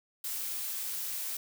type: noise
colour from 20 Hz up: blue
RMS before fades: -36 dBFS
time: 0.24-1.37 s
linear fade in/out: 5 ms
effects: none